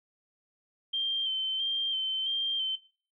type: tone with vibrato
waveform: sine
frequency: 3132 Hz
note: G7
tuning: 2 cents flat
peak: -27 dBFS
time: 0.93-2.76 s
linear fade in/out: 10 ms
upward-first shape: square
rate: 1.5 Hz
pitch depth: 25 cents each way
effects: noise-tail reverb RT60 0.4 s tail -18 dB re dry